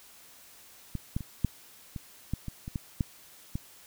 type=clicks; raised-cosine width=5 ms; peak=-20 / -17 / -26 / -12 / -24 / -17 / -23 / -25 / -19 / -14 / -19 dBFS; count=11; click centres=0.953 / 1.165 / 1.207 / 1.447 / 1.962 / 2.336 / 2.483 / 2.679 / 2.758 / 3.008 / 3.555 s; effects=white hiss -54 dBFS RMS until 3.86 s